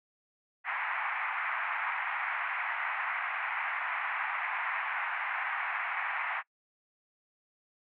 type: band-pass noise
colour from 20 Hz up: white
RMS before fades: -34 dBFS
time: 0.64-6.43 s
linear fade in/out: 50 ms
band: 770 to 2300 Hz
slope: 48 dB/octave
effects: noise-tail reverb RT60 0.1 s tail -23 dB re dry